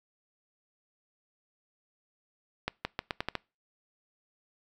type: accelerating click train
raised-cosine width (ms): 0.3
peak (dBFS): -14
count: 7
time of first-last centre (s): 2.68-3.353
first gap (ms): 170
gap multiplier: 0.83
effects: noise-tail reverb RT60 0.3 s tail -25 dB re dry